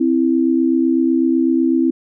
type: tone pair together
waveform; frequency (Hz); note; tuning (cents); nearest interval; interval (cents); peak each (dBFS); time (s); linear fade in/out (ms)
sine; 261.6 / 329.6; C4 / E4; 0 / 0; major third; 400; -15; 0-1.91; 10
effects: none